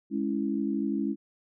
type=chord; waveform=sine; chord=C# minor; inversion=second; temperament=equal with one note detuned; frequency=209.2 / 277.2 / 329.6 Hz; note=G#3 / C#4 / E4; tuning=+13 / 0 / 0 cents; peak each=-30 / -30 / -32 dBFS; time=0.1-1.16 s; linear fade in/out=50 ms; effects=none